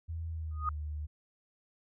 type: tone with pitch glide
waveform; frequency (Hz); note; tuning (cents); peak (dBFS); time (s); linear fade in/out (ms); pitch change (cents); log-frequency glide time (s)
sine; 82.1 to 75.29; E2 to D2; -6 to +44; -35; 0.08-1.07; 20; -150; 0.28-0.69
type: tone with exponential growth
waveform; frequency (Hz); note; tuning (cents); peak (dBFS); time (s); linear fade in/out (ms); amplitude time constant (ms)
sine; 1240; D#6; -6; -26; 0.51-0.69; 2; 37
effects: none